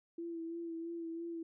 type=tone with vibrato; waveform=sine; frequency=333.8 Hz; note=E4; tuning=22 cents sharp; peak=-39 dBFS; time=0.18-1.43 s; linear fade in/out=5 ms; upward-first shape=sine; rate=3 Hz; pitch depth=29 cents each way; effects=none